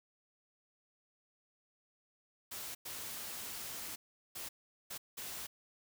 white noise bursts at uneven times, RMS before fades -44 dBFS, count 5, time 2.51-2.75 / 2.85-3.96 / 4.35-4.49 / 4.9-4.98 / 5.17-5.47 s, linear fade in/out 10 ms, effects none

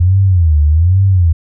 sine tone with vibrato, 85 Hz, F2, 46 cents flat, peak -6 dBFS, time 0-1.33 s, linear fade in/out 10 ms, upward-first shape sine, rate 1.2 Hz, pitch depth 240 cents each way, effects none

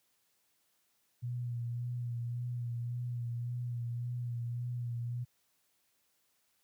sine tone with vibrato, 120.4 Hz, B2, 44 cents flat, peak -34 dBFS, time 1.22-5.25 s, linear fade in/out 20 ms, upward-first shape sine, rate 1.8 Hz, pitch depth 29 cents each way, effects white hiss -75 dBFS RMS until 6.63 s + high-pass 60 Hz 12 dB/octave

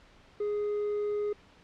sine tone with hard clipping, 415.3 Hz, G#4, in tune, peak -29 dBFS, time 0.4-1.33 s, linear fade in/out 5 ms, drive 2 dB, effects pink hiss -58 dBFS RMS until 1.63 s + low-pass 4000 Hz 12 dB/octave

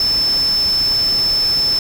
sine tone in noise, 5274 Hz, E8, in tune, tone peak -13 dBFS, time 0-1.79 s, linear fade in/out 2 ms, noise pink, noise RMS -29 dBFS, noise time 0-1.79 s, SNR +13 dB, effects none

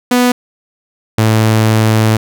sawtooth tone pair in turn, 246.9 / 109.98 Hz, B3 / A2, 0 / 0 cents, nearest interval octave + major second, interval 1400 cents, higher first, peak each -4 dBFS, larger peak neither, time 0.11-0.32 / 1.18-2.17 s, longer second, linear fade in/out 5 ms, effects none

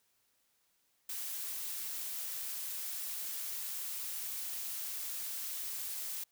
blue noise, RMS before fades -40 dBFS, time 1.09-6.24 s, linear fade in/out 5 ms, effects white hiss -75 dBFS RMS until 6.31 s

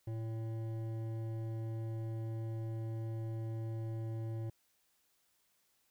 triangle tone with hard clipping, 112.3 Hz, A2, 36 cents sharp, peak -39 dBFS, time 0.07-4.5 s, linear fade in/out 5 ms, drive 15 dB, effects white hiss -75 dBFS RMS until 5.9 s

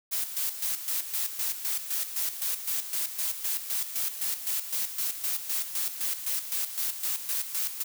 blue noise with tremolo, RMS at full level -29 dBFS, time 0.11-7.84 s, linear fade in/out 20 ms, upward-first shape square, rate 3.9 Hz, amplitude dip 65%, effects none

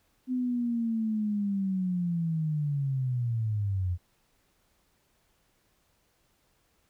sine linear sweep, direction down, 256.2 to 86.2 Hz, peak -26 dBFS, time 0.27-3.98 s, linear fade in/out 50 ms, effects pink hiss -70 dBFS RMS until 6.89 s

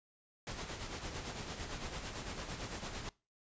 pink noise with tremolo, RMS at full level -41 dBFS, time 0.47-3.09 s, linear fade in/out 0 ms, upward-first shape sine, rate 8.9 Hz, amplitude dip 50%, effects noise-tail reverb RT60 0.3 s tail -23 dB re dry + resampled to 16000 Hz

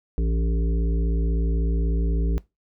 harmonic tone with a mistuned harmonic, 56.3 Hz, A1, 40 cents sharp, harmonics 1 / 3 / 5 / 7 / 8, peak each -20 / -30 / -34 / -37 / -38 dBFS, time 0.18-2.38 s, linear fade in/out 0 ms, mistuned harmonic 5, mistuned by +20 cents, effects noise-tail reverb RT60 0.2 s tail -19 dB re dry

